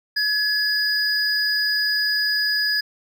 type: tone pair together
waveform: triangle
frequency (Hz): 1700 / 4935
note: G#6 / D#8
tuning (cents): +40 / -15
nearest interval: octave + tritone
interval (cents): 1845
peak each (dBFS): -20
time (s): 0.16-2.81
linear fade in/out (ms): 10
effects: none